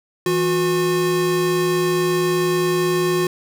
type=tone pair together; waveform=square; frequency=164.81 / 361.1 Hz; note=E3 / F#4; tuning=0 / -42 cents; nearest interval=octave + major second; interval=1358 cents; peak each=-25 / -18 dBFS; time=0.26-3.27 s; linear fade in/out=2 ms; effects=none